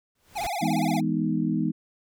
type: noise with exponential growth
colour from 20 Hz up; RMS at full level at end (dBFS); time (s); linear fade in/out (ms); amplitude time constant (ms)
pink; -35; 0.15-0.47; 5; 68
type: tone with vibrato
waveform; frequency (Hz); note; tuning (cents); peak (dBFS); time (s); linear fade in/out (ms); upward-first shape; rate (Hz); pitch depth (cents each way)
square; 758; F#5; +42; -28; 0.35-1.01; 20; sine; 17; 200
type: chord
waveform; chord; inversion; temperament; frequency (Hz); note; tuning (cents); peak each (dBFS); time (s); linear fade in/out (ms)
sine; E major seventh; none; equal; 164.81 / 207.7 / 246.9 / 311.1; E3 / G#3 / B3 / D#4; 0 / 0 / 0 / 0; -28; 0.61-1.72; 20
effects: none